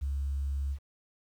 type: tone with ADSR envelope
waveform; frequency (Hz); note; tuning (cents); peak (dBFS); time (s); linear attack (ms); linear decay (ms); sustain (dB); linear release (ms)
sine; 69.5; C#2; +5; -26; 0.01-0.79; 24; 7; -2; 75
effects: tanh soft clip ceiling -25 dBFS + 10-bit